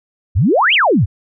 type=exponential two-way sweep; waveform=sine; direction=up then down; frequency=73.1 to 3300 to 79.1 Hz; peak=-9 dBFS; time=0.35-1.06 s; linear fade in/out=20 ms; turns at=0.74 s; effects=none